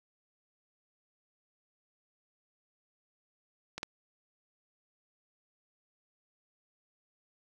clicks, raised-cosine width 0.2 ms, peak -21 / -17 dBFS, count 2, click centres 3.78 / 3.831 s, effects 9-bit

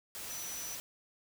sine tone in noise, 5920 Hz, F#8, in tune, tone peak -42 dBFS, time 0.3-0.75 s, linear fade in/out 0 ms, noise white, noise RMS -43 dBFS, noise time 0.15-0.8 s, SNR -2 dB, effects none

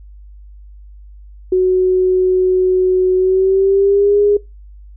sine tone with pitch glide, 370 to 410.5 Hz, F#4 to G#4, 0 to -20 cents, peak -9 dBFS, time 1.52-4.37 s, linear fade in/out 5 ms, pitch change +180 cents, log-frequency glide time 3.16-4.2 s, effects noise-tail reverb RT60 0.2 s tail -21 dB re dry + added 50 Hz sine -35 dBFS peak until 4.96 s

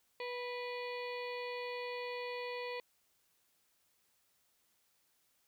harmonic tone with a mistuned harmonic, 489.9 Hz, B4, 14 cents flat, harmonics 1 / 2 / 4 / 5 / 6 / 7 / 8 / 9, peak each -41 / -46 / -48 / -48 / -57 / -56 / -60 / -53 dBFS, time 0.2-2.8 s, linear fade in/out 2 ms, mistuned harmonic 4, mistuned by +19 cents, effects white hiss -75 dBFS RMS until 5.47 s

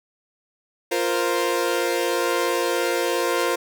sawtooth chord, F suspended fourth, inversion none, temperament equal, 349.2 / 466.2 / 523.3 Hz, F4 / Bb4 / C5, 0 / 0 / 0 cents, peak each -21 dBFS, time 0.91-3.56 s, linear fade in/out 10 ms, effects none

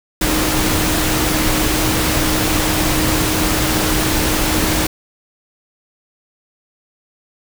sine tone in noise, 311.1 Hz, D#4, in tune, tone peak -21 dBFS, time 0.21-4.87 s, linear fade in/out 5 ms, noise pink, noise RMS -17 dBFS, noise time 0.21-4.87 s, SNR -7 dB, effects none

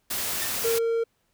white noise, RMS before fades -29 dBFS, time 0.1-0.79 s, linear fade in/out 10 ms
sawtooth tone with exponential decay, 1800 Hz, A6, 39 cents sharp, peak -26 dBFS, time 0.42-0.6 s, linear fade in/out 0 ms, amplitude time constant 39 ms
triangle tone, 459.3 Hz, A#4, 26 cents flat, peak -20 dBFS, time 0.64-1.04 s, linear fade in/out 10 ms
effects pink hiss -71 dBFS RMS until 1.33 s

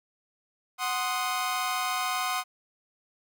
sawtooth chord, C diminished, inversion second, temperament equal, 740 / 1046.5 / 1244.5 Hz, Gb5 / C6 / Eb6, 0 / 0 / 0 cents, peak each -28 dBFS, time 0.78-2.44 s, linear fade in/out 50 ms, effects none

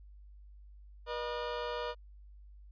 25% pulse tone pair together, 482.3 / 609 Hz, B4 / D#5, -41 / -37 cents, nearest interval major third, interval 404 cents, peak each -33 / -36 dBFS, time 1.06-1.95 s, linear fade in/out 50 ms, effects added 50 Hz sine -51 dBFS peak until 2.71 s + resampled to 11025 Hz

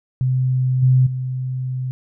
sine tone with level steps, 128.7 Hz, C3, 28 cents flat, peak -15 / -10 / -21 dBFS, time 0.21-1.91 s, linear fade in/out 0 ms, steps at 0.82 / 1.06 s, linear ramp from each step 10 ms, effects none

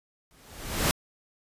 pink noise with exponential growth, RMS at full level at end -21 dBFS, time 0.31-0.91 s, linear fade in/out 0 ms, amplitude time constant 130 ms, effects resampled to 32000 Hz

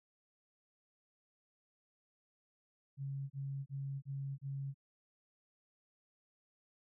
sine tone bursts, 137.7 Hz, C#3, 11 cents flat, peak -38 dBFS, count 5, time 2.97-4.744 s, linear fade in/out 50 ms, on 330 ms, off 31 ms, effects none

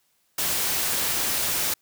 white noise, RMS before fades -25 dBFS, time 0.38-1.74 s, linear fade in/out 5 ms, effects white hiss -68 dBFS RMS until 1.81 s

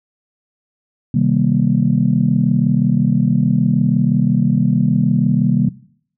sine chord, C minor seventh, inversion none, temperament just, 130.81 / 156.98 / 196.22 / 235.5 Hz, C3 / Eb3 / G3 / Bb3, 0 / +16 / +2 / +18 cents, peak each -17 dBFS, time 1.14-5.69 s, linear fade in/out 5 ms, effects noise-tail reverb RT60 0.6 s tail -19 dB re dry + tanh soft clip ceiling -1 dBFS

